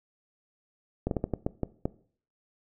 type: slowing click train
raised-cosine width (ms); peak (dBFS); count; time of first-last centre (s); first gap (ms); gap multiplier
2; -14; 8; 1.07-1.855; 42; 1.32
effects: noise-tail reverb RT60 0.5 s tail -19 dB re dry